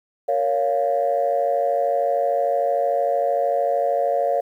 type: chord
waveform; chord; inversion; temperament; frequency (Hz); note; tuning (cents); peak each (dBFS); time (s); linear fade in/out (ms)
sine; Bb minor; none; just; 466.2 / 559.4 / 699.2; Bb4 / Db5 / F5; 0 / +16 / +2; -25 / -20 / -21; 0.28-4.41; 10
effects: tanh soft clip ceiling -10 dBFS + 9-bit